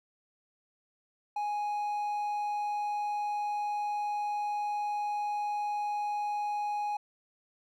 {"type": "tone", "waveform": "triangle", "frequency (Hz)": 830.6, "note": "G#5", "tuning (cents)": 0, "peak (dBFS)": -28, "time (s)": [1.36, 6.97], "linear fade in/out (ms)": 5, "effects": []}